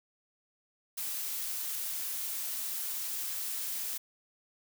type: noise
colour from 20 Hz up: blue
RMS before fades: -36 dBFS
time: 0.97-3.98 s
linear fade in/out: 10 ms
effects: none